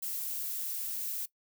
violet noise, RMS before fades -36 dBFS, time 0.02-1.26 s, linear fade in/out 10 ms, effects noise-tail reverb RT60 0.1 s tail -19 dB re dry

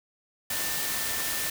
sine tone in noise, 1789 Hz, A6, 28 cents sharp, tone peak -38 dBFS, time 0.5-1.5 s, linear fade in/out 5 ms, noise white, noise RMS -30 dBFS, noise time 0.5-1.5 s, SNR -11 dB, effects none

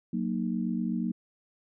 sine chord, D# minor, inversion first, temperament equal with one note detuned, 185 / 233.1 / 307.6 Hz, F#3 / A#3 / D#4, 0 / 0 / -20 cents, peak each -31 / -30 / -36 dBFS, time 0.13-1.12 s, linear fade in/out 5 ms, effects none

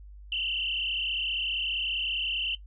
sine tone with frequency modulation, 2900 Hz, F#7, 35 cents flat, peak -27 dBFS, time 0.32-2.55 s, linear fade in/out 2 ms, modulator 35.1 Hz, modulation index 5.6, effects noise-tail reverb RT60 0.1 s tail -17 dB re dry + added 50 Hz sine -44 dBFS peak until 2.66 s

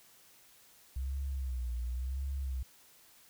sine tone with vibrato, 63.9 Hz, C2, 40 cents flat, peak -33 dBFS, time 0.96-2.63 s, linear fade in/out 5 ms, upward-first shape sine, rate 0.93 Hz, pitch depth 120 cents each way, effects white hiss -61 dBFS RMS until 3.29 s

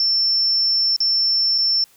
sine tone with dropouts, 5380 Hz, E8, 34 cents sharp, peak -15 dBFS, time 0-1.84 s, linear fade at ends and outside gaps 1 ms, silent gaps 0.963-1.004 / 1.58-1.584 s, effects white hiss -54 dBFS RMS until 1.96 s

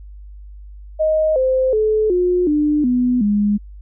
sine tone with pitch steps, 625 / 519.5 / 431.8 / 359 / 298.4 / 248 / 206.2 Hz, D#5 / C5 / A4 / F4 / D4 / B3 / G#3, +8 / -12 / -33 / +48 / +28 / +7 / -12 cents, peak -13 dBFS, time 0.99-3.58 s, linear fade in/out 20 ms, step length 370 ms, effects added 50 Hz sine -34 dBFS peak until 3.81 s

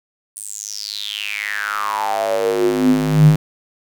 square tone with high-pass filter sweep, 51.91 Hz, G#1, in tune, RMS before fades -18 dBFS, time 0.36-3.36 s, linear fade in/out 5 ms, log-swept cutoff 9500 to 130 Hz, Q 8.4, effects none

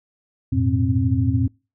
sine tone cluster, 88.8 / 106.9 / 120 / 264.8 Hz, F2 / A2 / B2 / C4, +29 / -49 / -49 / +21 cents, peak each -22 dBFS, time 0.52-1.48 s, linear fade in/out 10 ms, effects noise-tail reverb RT60 0.3 s tail -25 dB re dry

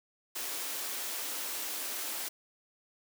white high-pass noise, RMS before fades -37 dBFS, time 0.35-2.29 s, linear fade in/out 10 ms, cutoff 250 Hz, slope 48 dB/octave, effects none

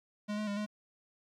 square tone with pitch steps, 208.4 / 212.5 / 202.8 / 210.4 Hz, G#3 / G#3 / G#3 / G#3, +6 / +40 / -41 / +23 cents, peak -34 dBFS, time 0.28-0.664 s, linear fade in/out 20 ms, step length 96 ms, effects low-pass 6000 Hz 12 dB/octave + 11-bit

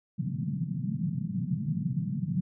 white band-pass noise, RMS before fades -31 dBFS, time 0.18-2.41 s, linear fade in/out 10 ms, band 120 to 200 Hz, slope 48 dB/octave, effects none

